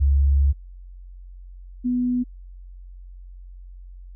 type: tone pair in turn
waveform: sine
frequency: 69.4 / 247.3 Hz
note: C#2 / B3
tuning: +3 / +3 cents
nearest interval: octave + minor seventh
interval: 2200 cents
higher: second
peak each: -14 / -19 dBFS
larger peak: first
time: 0-0.53 / 1.84-2.24 s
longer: first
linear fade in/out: 20 ms
effects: added 45 Hz sine -38 dBFS peak until 4.15 s